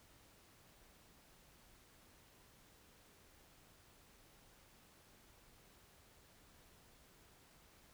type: silence
effects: pink hiss -66 dBFS RMS until 7.93 s